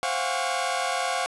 sawtooth tone cluster, 528 / 684 / 723 / 805 / 1119 Hz, C5 / F5 / F#5 / G5 / C#6, +16 / -36 / -40 / +46 / +16 cents, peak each -29 / -28 / -25 / -30 / -28 dBFS, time 0.03-1.26 s, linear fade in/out 0 ms, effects resampled to 24000 Hz + 9-bit

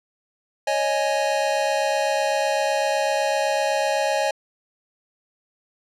square chord, C# suspended second, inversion none, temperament equal, 554.4 / 622.3 / 830.6 Hz, C#5 / D#5 / G#5, 0 / 0 / 0 cents, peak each -25 dBFS, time 0.67-4.31 s, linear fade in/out 5 ms, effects low-pass 8000 Hz 12 dB/octave

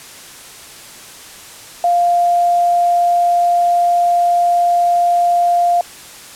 sine tone, 698.5 Hz, F5, in tune, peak -10 dBFS, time 1.84-5.81 s, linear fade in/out 2 ms, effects white hiss -36 dBFS RMS until 6.35 s + low-pass 11000 Hz 12 dB/octave

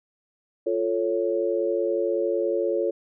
sine chord, F augmented, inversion none, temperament equal, 349.2 / 440 / 554.4 Hz, F4 / A4 / C#5, 0 / 0 / 0 cents, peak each -26 dBFS, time 0.66-2.91 s, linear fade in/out 10 ms, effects none

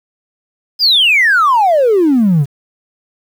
triangle exponential sweep, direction down, 5110 to 132 Hz, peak -4 dBFS, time 0.79-2.46 s, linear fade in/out 50 ms, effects tanh soft clip ceiling -4 dBFS + 7-bit

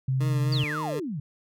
sine tone, 131.6 Hz, C3, 10 cents sharp, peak -22 dBFS, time 0.08-0.64 s, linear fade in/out 5 ms
20% pulse tone with vibrato, 152.1 Hz, D#3, 39 cents flat, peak -26 dBFS, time 0.2-1 s, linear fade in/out 10 ms, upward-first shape triangle, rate 3.7 Hz, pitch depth 41 cents each way
sine exponential sweep, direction down, 4900 to 130.4 Hz, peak -29 dBFS, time 0.52-1.2 s, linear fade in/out 5 ms
effects none

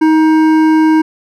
triangle tone with hard clipping, 315 Hz, D#4, 21 cents sharp, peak -8 dBFS, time 0.01-1.02 s, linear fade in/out 10 ms, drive 15 dB, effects none

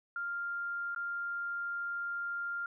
sine tone with dropouts, 1396.9 Hz, F6, in tune, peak -34 dBFS, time 0.16-2.66 s, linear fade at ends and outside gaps 2 ms, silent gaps 0.948-0.961 s, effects none

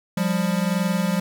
square tone pair together, 177.2 / 198.9 Hz, F3 / G3, +25 / +25 cents, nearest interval major second, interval 200 cents, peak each -23 / -24 dBFS, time 0.17-1.2 s, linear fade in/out 5 ms, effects none

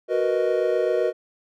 triangle chord, B major seventh, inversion second, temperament equal, 370 / 466.2 / 493.9 / 622.3 Hz, F#4 / A#4 / B4 / D#5, 0 / 0 / 0 / 0 cents, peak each -23 dBFS, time 0.08-1.13 s, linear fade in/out 50 ms, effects none

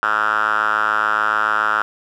5% pulse tone with band-pass filter, 107 Hz, A2, 48 cents flat, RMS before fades -18 dBFS, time 0.03-1.82 s, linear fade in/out 0 ms, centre 1400 Hz, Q 6.5, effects none

